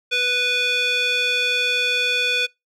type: tone with band-pass filter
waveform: square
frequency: 493.9 Hz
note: B4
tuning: in tune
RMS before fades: -20 dBFS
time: 0.11-2.47 s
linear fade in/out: 20 ms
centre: 2900 Hz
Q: 4.9
effects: noise-tail reverb RT60 0.2 s tail -25 dB re dry